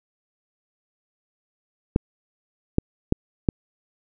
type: clicks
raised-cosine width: 3 ms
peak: -4 dBFS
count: 4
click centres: 1.961 / 2.784 / 3.124 / 3.488 s
effects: none